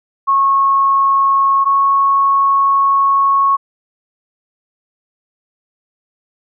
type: tone pair in turn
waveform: sine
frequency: 1095 / 1102 Hz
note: C#6 / C#6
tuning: -22 / -11 cents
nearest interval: unison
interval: 11 cents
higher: second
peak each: -9 / -9 dBFS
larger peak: neither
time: 0.27-1.65 / 1.65-3.57 s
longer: second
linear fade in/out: 20 ms
effects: none